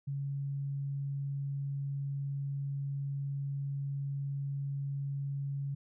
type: tone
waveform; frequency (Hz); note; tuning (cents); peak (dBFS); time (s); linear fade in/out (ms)
sine; 139.5; C#3; +11; -33; 0.07-5.75; 10
effects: none